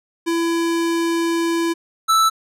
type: tone pair in turn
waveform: square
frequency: 334.9 / 1317.7 Hz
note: E4 / E6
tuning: +27 / -1 cents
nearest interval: 2 octaves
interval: 2372 cents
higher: second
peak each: -18 / -13 dBFS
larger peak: second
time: 0.26-1.74 / 2.08-2.3 s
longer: first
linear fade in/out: 20 ms
effects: low-pass 12000 Hz 12 dB/octave